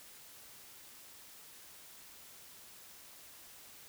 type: silence
effects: white hiss -55 dBFS RMS until 3.88 s

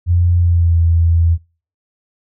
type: tone with pitch glide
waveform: sine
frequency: 87.31 to 83.61 Hz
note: F2 to E2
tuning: 0 to +25 cents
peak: -9 dBFS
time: 0.06-1.38 s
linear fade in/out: 50 ms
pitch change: -75 cents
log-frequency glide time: 0.37-0.79 s
effects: noise-tail reverb RT60 0.4 s tail -25 dB re dry

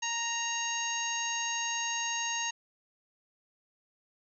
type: harmonic tone with a mistuned harmonic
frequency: 931 Hz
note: A#5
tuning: 2 cents flat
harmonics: 1 / 2 / 3 / 4 / 5 / 6 / 7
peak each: -37 / -38 / -36 / -42 / -46 / -46 / -35 dBFS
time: 0.02-2.51 s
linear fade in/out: 10 ms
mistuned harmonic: 4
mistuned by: +49 cents
effects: none

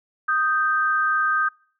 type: tone pair together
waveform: sine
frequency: 1242 / 1565.8 Hz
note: D#6 / G6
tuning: -3 / -2 cents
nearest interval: major third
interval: 401 cents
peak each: -21 dBFS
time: 0.28-1.49 s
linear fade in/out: 10 ms
effects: noise-tail reverb RT60 0.5 s tail -25 dB re dry

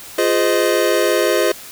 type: chord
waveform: square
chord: F minor seventh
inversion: none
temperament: equal with one note detuned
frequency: 349.2 / 415.3 / 513.4 / 622.3 Hz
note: F4 / Ab4 / C5 / Eb5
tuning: 0 / 0 / -33 / 0 cents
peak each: -20 dBFS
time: 0.18-1.52 s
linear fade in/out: 5 ms
effects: white hiss -36 dBFS RMS until 1.71 s

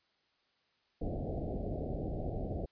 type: low-pass noise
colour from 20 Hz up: pink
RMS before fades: -37 dBFS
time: 1.01-2.66 s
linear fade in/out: 10 ms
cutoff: 740 Hz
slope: 96 dB/octave
effects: white hiss -74 dBFS RMS until 2.71 s + resampled to 11025 Hz

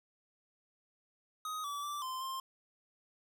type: tone with pitch steps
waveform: square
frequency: 1254 / 1151 / 1169 / 1037 / 1054 Hz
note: D#6 / D6 / D6 / C6 / C6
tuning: +13 / -35 / -8 / -16 / +12 cents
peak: -38 dBFS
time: 1.45-2.4 s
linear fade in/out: 2 ms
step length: 190 ms
effects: none

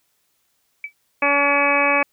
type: tone with exponential decay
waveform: sine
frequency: 2300 Hz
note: D7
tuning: 37 cents flat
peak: -22 dBFS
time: 0.84-0.93 s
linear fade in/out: 2 ms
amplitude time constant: 18 ms
type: harmonic tone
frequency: 284.4 Hz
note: C#4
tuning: 45 cents sharp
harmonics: 1 / 2 / 3 / 4 / 5 / 6 / 7 / 8 / 9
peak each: -27 / -22 / -24 / -22 / -32 / -25 / -32 / -20 / -22 dBFS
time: 1.22-2.03 s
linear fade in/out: 5 ms
effects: white hiss -67 dBFS RMS until 2.12 s

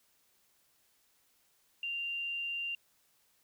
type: tone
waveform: sine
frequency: 2782 Hz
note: F7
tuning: 7 cents flat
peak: -34 dBFS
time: 1.83-2.75 s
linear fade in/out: 2 ms
effects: white hiss -71 dBFS RMS until 3.43 s

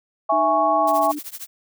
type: chord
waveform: sine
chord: C# minor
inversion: first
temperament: equal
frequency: 659.3 / 830.6 / 1108.7 Hz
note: E5 / G#5 / C#6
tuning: 0 / 0 / 0 cents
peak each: -20 dBFS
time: 0.29-1.12 s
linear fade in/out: 10 ms
type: tone with pitch glide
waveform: sine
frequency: 307 to 296.7 Hz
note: D#4 to D4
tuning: -23 to +18 cents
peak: -27 dBFS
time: 0.32-1.19 s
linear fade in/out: 5 ms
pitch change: -59 cents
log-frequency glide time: 0.82-0.95 s
type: noise with tremolo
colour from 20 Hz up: blue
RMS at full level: -31 dBFS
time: 0.87-1.47 s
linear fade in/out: 5 ms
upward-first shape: triangle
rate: 13 Hz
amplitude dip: 100%
effects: none

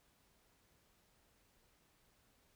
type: silence
effects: pink hiss -73 dBFS RMS until 2.55 s

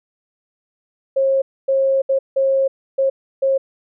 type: tone bursts at uneven times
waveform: sine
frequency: 539 Hz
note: C#5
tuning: 49 cents flat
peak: -13 dBFS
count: 6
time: 1.16-1.42 / 1.68-2.02 / 2.09-2.19 / 2.36-2.68 / 2.98-3.1 / 3.42-3.58 s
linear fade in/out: 10 ms
effects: none

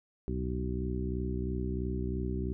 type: harmonic tone with a mistuned harmonic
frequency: 63 Hz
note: B1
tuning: 35 cents sharp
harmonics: 1 / 2 / 3 / 4 / 5 / 6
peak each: -34 / -39 / -38 / -41 / -41 / -39 dBFS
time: 0.28-2.53 s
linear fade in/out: 0 ms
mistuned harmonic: 1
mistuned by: +120 cents
effects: none

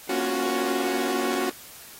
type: chord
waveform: sawtooth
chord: Gb major seventh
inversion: first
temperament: equal with one note detuned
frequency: 237.2 / 277.2 / 349.2 / 370 Hz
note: Bb3 / Db4 / F4 / Gb4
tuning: +30 / 0 / 0 / 0 cents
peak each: -29 / -26 / -29 / -23 dBFS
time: 0.09-1.5 s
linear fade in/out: 5 ms
effects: white hiss -45 dBFS RMS until 1.99 s + AAC 48 kbps

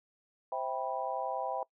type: chord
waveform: sine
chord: C major seventh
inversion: none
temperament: just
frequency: 523.3 / 654.1 / 784.9 / 981.1 Hz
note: C5 / E5 / G5 / B5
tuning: 0 / -14 / +2 / -12 cents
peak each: -39 / -38 / -36 / -39 dBFS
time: 0.52-1.63 s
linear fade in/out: 2 ms
effects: noise-tail reverb RT60 0.1 s tail -22 dB re dry

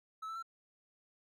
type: tone with pitch steps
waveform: triangle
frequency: 1300 / 1323.5 / 1347.4 Hz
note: E6 / E6 / E6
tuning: -24 / +7 / +38 cents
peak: -38 dBFS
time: 0.22-0.427 s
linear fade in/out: 10 ms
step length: 69 ms
effects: none

